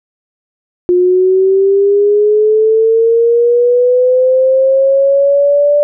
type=linear sweep; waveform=sine; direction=up; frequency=355.1 to 587.3 Hz; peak=-6 dBFS; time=0.89-5.83 s; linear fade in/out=0 ms; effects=none